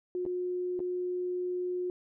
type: tone with dropouts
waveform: sine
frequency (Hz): 360.4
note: F#4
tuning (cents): -45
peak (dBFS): -30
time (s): 0.15-1.9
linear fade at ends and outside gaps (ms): 1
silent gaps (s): 0.253-0.262 / 0.793-0.802
effects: none